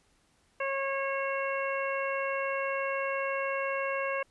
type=harmonic tone; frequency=546 Hz; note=C#5; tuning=26 cents flat; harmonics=1 / 2 / 3 / 4 / 5; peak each=-32 / -35 / -37 / -38 / -39 dBFS; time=0.6-4.23 s; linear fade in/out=5 ms; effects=pink hiss -68 dBFS RMS until 4.3 s + resampled to 24000 Hz